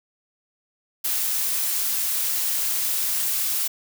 blue noise, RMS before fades -24 dBFS, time 1.04-3.68 s, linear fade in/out 10 ms, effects none

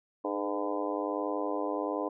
harmonic tone with a mistuned harmonic, 101.2 Hz, G#2, 44 cents flat, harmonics 3 / 4 / 5 / 6 / 7 / 8 / 9 / 10, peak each -35 / -37 / -36 / -38 / -40 / -42 / -43 / -39 dBFS, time 0.24-2.09 s, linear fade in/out 10 ms, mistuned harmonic 4, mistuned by +46 cents, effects none

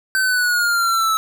square exponential sweep, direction down, 1546 to 1300 Hz, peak -16 dBFS, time 0.15-1.17 s, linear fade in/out 0 ms, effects none

